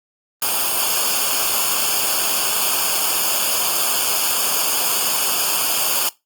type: noise with comb filter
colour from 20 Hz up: white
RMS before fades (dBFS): -19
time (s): 0.42-6.09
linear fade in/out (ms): 2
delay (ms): 0.51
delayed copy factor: -0.8
effects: noise-tail reverb RT60 0.2 s tail -20 dB re dry + Opus 32 kbps